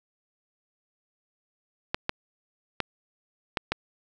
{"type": "clicks", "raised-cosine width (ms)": 0.3, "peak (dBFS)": -9, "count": 5, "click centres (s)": [1.945, 2.094, 2.803, 3.572, 3.72], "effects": []}